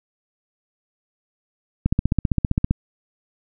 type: click train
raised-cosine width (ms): 5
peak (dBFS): -5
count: 14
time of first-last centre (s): 1.86-2.71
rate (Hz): 15.3
effects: none